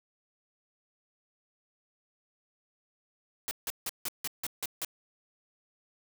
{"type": "noise bursts", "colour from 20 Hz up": "white", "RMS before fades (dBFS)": -34, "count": 8, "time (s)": [3.48, 4.848], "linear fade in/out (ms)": 0, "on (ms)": 31, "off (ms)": 160, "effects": []}